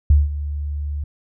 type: tone with ADSR envelope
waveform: sine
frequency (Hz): 73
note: D2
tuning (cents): -10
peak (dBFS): -7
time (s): 0.1-1.04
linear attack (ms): 4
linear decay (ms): 180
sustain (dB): -15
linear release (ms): 5
effects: none